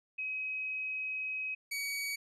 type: tone pair in turn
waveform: sine / sawtooth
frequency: 2538 / 2261 Hz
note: D#7 / C#7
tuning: +34 / +34 cents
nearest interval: major second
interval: 200 cents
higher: first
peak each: -34 / -31 dBFS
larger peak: second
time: 0.18-1.55 / 1.71-2.16 s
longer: first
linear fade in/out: 10 ms
effects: resampled to 32000 Hz